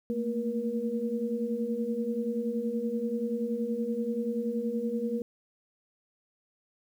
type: tone cluster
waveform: sine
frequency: 223.1 / 233.6 / 476.7 Hz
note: A3 / A#3 / A#4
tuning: +24 / +4 / +39 cents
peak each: -33 / -33 / -32 dBFS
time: 0.1-5.22 s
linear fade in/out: 0 ms
effects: 10-bit